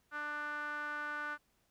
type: tone with band-pass filter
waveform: sawtooth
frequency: 296.4 Hz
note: D4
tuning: 16 cents sharp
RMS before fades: -40 dBFS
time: 0.11-1.38 s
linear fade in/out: 50 ms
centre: 1400 Hz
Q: 7.4
effects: pink hiss -75 dBFS RMS until 1.7 s